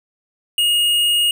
triangle tone with tanh clipping, 2863 Hz, F7, 42 cents sharp, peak -15 dBFS, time 0.58-1.31 s, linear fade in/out 2 ms, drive 16 dB, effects none

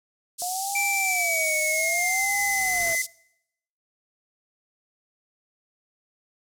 white band-pass noise, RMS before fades -32 dBFS, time 0.38-3.07 s, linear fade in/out 20 ms, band 4900 to 11000 Hz, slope 24 dB/octave
sine tone with vibrato, 705 Hz, F5, 16 cents sharp, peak -29 dBFS, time 0.42-2.95 s, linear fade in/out 0 ms, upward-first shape sine, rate 0.63 Hz, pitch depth 230 cents each way
square tone with pitch glide, 2338 to 2035 Hz, D7 to C7, -8 to -49 cents, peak -24 dBFS, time 0.75-3.02 s, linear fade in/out 5 ms, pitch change -241 cents, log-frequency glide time 1.05-2.39 s
pink noise with exponential growth, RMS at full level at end -40 dBFS, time 1.27-2.93 s, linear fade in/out 0 ms, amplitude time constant 360 ms
effects noise-tail reverb RT60 0.8 s tail -23 dB re dry

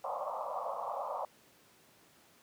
pink band-pass noise, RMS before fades -38 dBFS, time 0.04-1.25 s, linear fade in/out 2 ms, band 520 to 1200 Hz, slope 96 dB/octave, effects pink hiss -63 dBFS RMS until 2.42 s + high-pass 150 Hz 12 dB/octave

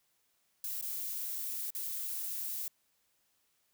violet noise with dropouts, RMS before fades -38 dBFS, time 0.64-2.68 s, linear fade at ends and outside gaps 2 ms, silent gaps 0.813-0.824 / 1.705-1.749 s, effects white hiss -75 dBFS RMS until 3.73 s

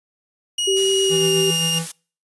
sawtooth tone with pitch glide, 2892 to 2826 Hz, F#7 to F7, -40 to +20 cents, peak -16 dBFS, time 0.58-1.79 s, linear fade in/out 5 ms, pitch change -40 cents, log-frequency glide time 1.03-1.29 s
sine tone with vibrato, 386.7 Hz, G4, 24 cents flat, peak -17 dBFS, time 0.67-1.51 s, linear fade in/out 10 ms, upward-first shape sine, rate 9.2 Hz, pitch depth 10 cents each way
blue noise, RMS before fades -28 dBFS, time 0.76-1.92 s, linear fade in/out 10 ms
square tone with tremolo, 164.81 Hz, E3, in tune, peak -23 dBFS, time 1.09-1.87 s, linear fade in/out 50 ms, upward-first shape sine, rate 7.6 Hz, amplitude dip 45%
effects noise-tail reverb RT60 0.4 s tail -25 dB re dry + resampled to 24000 Hz

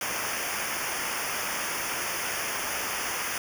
pink noise with comb filter, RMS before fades -31 dBFS, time 0.01-3.38 s, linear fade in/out 2 ms, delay 0.25 ms, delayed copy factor -0.95, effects none

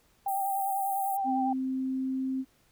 sine tone with vibrato, 784 Hz, G5, in tune, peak -27 dBFS, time 0.26-1.53 s, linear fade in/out 5 ms, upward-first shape triangle, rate 10 Hz, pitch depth 38 cents each way
white high-pass noise, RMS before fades -41 dBFS, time 0.28-1.17 s, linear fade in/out 5 ms, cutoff 8800 Hz, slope 48 dB/octave
sine tone with pitch glide, 261.6 to 263.1 Hz, C4 to C4, 0 to +10 cents, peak -28 dBFS, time 1.24-2.45 s, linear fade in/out 50 ms, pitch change +10 cents, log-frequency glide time 1.64-2.33 s
effects pink hiss -66 dBFS RMS until 2.71 s

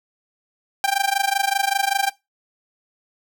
sawtooth tone with amplitude modulation, 790 Hz, G5, 13 cents sharp, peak -11 dBFS, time 0.84-2.1 s, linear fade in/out 0 ms, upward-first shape sine, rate 25.2 Hz, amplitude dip 90%, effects noise-tail reverb RT60 0.2 s tail -20 dB re dry

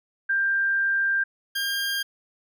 sine / 20% pulse tone pair in turn, 1587 / 1606.4 Hz, G6 / G6, +21 / +42 cents, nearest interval unison, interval 21 cents, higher second, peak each -20 dBFS, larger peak neither, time 0.29-1.24 / 1.55-2.03 s, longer first, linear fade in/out 10 ms, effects none

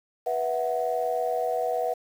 sine chord, B suspended fourth, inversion none, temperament equal with one note detuned, 489.6 / 659.3 / 740 Hz, B4 / E5 / F#5, -15 / 0 / 0 cents, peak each -28 dBFS, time 0.26-1.94 s, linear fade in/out 10 ms, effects tanh soft clip ceiling -15 dBFS + 8-bit

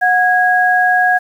sine tone pair together, 729.9 / 1650 Hz, F#5 / G#6, -24 / -12 cents, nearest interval octave + major second, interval 1412 cents, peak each -12 dBFS, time 0.01-1.19 s, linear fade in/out 20 ms, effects 7-bit

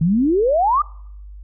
sine exponential sweep, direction up, 152.8 to 1244.5 Hz, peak -13 dBFS, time 0.01-0.82 s, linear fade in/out 5 ms, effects noise-tail reverb RT60 0.7 s tail -25 dB re dry + added 50 Hz sine -34 dBFS peak until 1.43 s

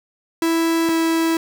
45% pulse tone pair in turn, 329.6 / 327.5 Hz, E4 / E4, 0 / -11 cents, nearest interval unison, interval 11 cents, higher first, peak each -16 dBFS, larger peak neither, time 0.42-0.89 / 0.89-1.37 s, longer second, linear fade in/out 2 ms, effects none

